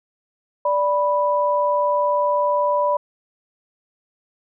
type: tone pair together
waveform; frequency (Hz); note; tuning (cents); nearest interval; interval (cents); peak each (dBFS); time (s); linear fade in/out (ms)
sine; 586 / 985.5; D5 / B5; -4 / -4; major sixth; 900; -19; 0.65-2.97; 5
effects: none